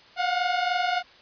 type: tone pair together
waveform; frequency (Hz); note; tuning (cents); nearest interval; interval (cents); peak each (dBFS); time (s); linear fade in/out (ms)
sawtooth; 708 / 731.3; F5 / F#5; +23 / -20; minor second; 57; -22; 0.16-1.03; 50
effects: white hiss -52 dBFS RMS until 1.21 s + resampled to 11025 Hz